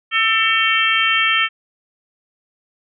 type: harmonic tone with a mistuned harmonic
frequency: 449.8 Hz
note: A4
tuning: 38 cents sharp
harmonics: 3 / 4 / 5 / 6 / 7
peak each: -20 / -20 / -20 / -20 / -20 dBFS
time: 0.11-1.49 s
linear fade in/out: 50 ms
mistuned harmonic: 3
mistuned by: -34 cents
effects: none